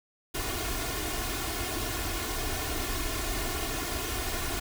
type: noise with comb filter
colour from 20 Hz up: pink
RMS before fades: -32 dBFS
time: 0.34-4.6 s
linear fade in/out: 10 ms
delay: 2.8 ms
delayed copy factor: +0.75
effects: none